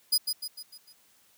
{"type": "tone with echo", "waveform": "sawtooth", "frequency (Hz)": 4945, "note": "D#8", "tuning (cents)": -12, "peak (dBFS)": -18, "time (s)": [0.12, 0.18], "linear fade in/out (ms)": 10, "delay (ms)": 150, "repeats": 5, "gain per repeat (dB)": -6, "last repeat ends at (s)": 0.93, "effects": ["white hiss -63 dBFS RMS until 1.37 s", "high-pass 80 Hz 12 dB/octave"]}